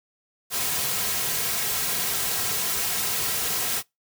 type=noise with comb filter; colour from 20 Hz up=white; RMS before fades=-26 dBFS; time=0.5-3.83 s; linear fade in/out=50 ms; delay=3.4 ms; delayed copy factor=-0.5; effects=noise-tail reverb RT60 0.2 s tail -25 dB re dry